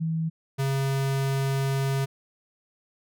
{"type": "tone pair in turn", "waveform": ["sine", "square"], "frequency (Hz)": [161.8, 136.06], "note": ["E3", "C#3"], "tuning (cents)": [-32, -32], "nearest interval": "minor third", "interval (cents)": 300, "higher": "first", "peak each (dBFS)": -24, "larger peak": "neither", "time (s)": [[0, 0.3], [0.58, 2.06]], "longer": "second", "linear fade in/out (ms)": 20, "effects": []}